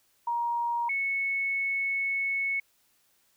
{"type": "tone pair in turn", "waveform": "sine", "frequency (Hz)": [944, 2205], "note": ["A#5", "C#7"], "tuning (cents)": [22, -10], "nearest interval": "octave + minor third", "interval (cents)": 1468, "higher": "second", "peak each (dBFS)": -26, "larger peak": "neither", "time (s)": [[0.27, 0.89], [0.89, 2.6]], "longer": "second", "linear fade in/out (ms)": 5, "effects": ["white hiss -68 dBFS RMS until 3.36 s"]}